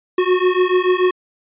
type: beating tone pair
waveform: square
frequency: 362 / 368.9 Hz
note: F#4 / F#4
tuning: -38 / -5 cents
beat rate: 6.9 Hz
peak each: -17 dBFS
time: 0.18-1.11 s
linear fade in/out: 5 ms
effects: resampled to 8000 Hz